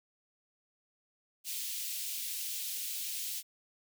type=high-pass noise; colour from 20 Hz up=white; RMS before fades=-38 dBFS; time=1.44-3.43 s; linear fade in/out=50 ms; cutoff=2600 Hz; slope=24 dB/octave; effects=none